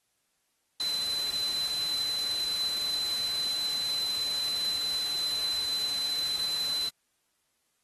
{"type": "tone in noise", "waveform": "sine", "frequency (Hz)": 4038, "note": "B7", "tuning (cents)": 38, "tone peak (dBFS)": -28, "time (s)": [0.8, 6.89], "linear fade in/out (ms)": 2, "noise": "white", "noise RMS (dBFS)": -39, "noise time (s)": [0.8, 6.89], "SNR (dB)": 8, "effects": ["white hiss -75 dBFS RMS until 7.83 s", "AAC 32 kbps"]}